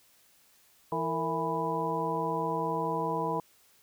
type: harmonic tone with a mistuned harmonic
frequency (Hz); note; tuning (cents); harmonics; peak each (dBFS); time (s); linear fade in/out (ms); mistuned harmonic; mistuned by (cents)
164.7; E3; -1; 1 / 2 / 3 / 4 / 5 / 6; -37 / -37 / -34 / -38 / -37 / -32; 0.92-3.4; 2; 3; -110
effects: white hiss -63 dBFS RMS until 3.82 s